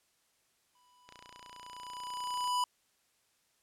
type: tone with exponential growth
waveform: square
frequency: 990 Hz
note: B5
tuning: 4 cents sharp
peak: -28 dBFS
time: 0.75-2.64 s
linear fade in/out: 2 ms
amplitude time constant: 410 ms
type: click train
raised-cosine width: 0.2 ms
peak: -32 dBFS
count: 42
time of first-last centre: 1.09-2.475 s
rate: 29.6 Hz
effects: white hiss -73 dBFS RMS until 3.62 s + low-pass 11000 Hz 12 dB/octave